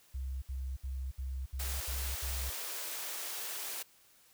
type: tone bursts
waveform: sine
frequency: 65.8 Hz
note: C2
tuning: 10 cents sharp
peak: -35 dBFS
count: 7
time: 0.14-2.502 s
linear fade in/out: 10 ms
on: 280 ms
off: 67 ms
type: high-pass noise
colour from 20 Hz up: white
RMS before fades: -40 dBFS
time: 1.59-3.83 s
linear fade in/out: 10 ms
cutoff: 350 Hz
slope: 24 dB/octave
effects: white hiss -64 dBFS RMS until 4.33 s